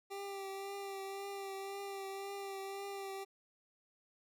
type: tone with vibrato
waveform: 25% pulse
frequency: 393.6 Hz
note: G4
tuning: 7 cents sharp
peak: -38 dBFS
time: 0.1-3.25 s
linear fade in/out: 20 ms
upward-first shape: triangle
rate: 1.9 Hz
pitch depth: 27 cents each way
effects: none